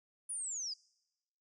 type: linear sweep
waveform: sine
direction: down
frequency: 9956 to 4699 Hz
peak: -37 dBFS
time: 0.29-0.74 s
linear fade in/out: 10 ms
effects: noise-tail reverb RT60 1.0 s tail -26 dB re dry